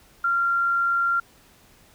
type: tone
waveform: sine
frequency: 1382 Hz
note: F6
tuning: 19 cents flat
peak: -19 dBFS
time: 0.24-1.2 s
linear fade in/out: 5 ms
effects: pink hiss -55 dBFS RMS until 1.94 s